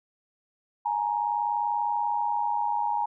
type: tone pair together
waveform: sine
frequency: 836 / 936.3 Hz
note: G#5 / A#5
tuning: +11 / +7 cents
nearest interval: major second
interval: 196 cents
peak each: -27 dBFS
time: 0.85-3.06 s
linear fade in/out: 10 ms
effects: none